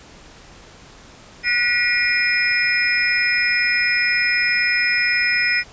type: tone cluster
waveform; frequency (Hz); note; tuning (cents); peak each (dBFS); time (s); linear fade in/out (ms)
sine; 1465 / 1929 / 2151 / 2412 / 5140; F#6 / B6 / C7 / D7 / E8; -18 / -41 / +47 / +46 / -45; -26 / -19 / -26 / -21 / -24; 1.43-5.64; 50
effects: pink hiss -44 dBFS RMS until 5.72 s + resampled to 16000 Hz